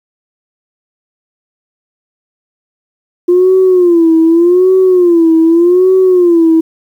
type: tone with vibrato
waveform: sine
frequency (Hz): 349.2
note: F4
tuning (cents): 0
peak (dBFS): -3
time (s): 3.28-6.61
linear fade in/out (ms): 10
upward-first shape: sine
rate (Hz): 0.84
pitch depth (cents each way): 130
effects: tanh soft clip ceiling 0 dBFS + 7-bit